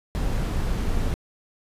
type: noise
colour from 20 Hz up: brown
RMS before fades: -24 dBFS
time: 0.15-1.14 s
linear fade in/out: 0 ms
effects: resampled to 32000 Hz